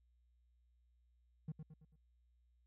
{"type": "tone with echo", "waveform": "triangle", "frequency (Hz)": 155.56, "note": "D#3", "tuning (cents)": 0, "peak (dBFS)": -37, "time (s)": [1.48, 1.52], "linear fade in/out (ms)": 5, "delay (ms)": 110, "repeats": 4, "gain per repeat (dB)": -7, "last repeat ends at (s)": 1.96, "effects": ["tanh soft clip ceiling -36 dBFS", "added 60 Hz sine -70 dBFS peak until 2.66 s"]}